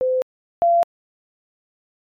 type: tone pair in turn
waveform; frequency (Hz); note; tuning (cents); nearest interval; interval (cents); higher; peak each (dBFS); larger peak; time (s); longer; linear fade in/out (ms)
sine; 513 / 684.8; C5 / F5; -34 / -34; perfect fourth; 500; second; -16 / -12; second; 0.01-0.22 / 0.62-0.83; neither; 0
effects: MP3 96 kbps